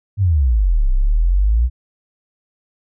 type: exponential two-way sweep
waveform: sine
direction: down then up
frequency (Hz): 105.5 to 31 to 63.1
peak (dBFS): -11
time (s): 0.17-1.7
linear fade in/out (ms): 50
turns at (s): 0.9
effects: none